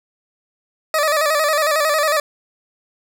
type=tone with vibrato; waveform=20% pulse; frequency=607 Hz; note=D#5; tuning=43 cents flat; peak=-10 dBFS; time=0.94-2.2 s; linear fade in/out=2 ms; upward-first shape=square; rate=11 Hz; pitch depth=69 cents each way; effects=none